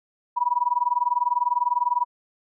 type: tone with tremolo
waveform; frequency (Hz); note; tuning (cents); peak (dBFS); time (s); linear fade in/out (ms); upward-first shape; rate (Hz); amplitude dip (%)
sine; 972; B5; -28; -16; 0.36-2.05; 20; sine; 20; 95
effects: none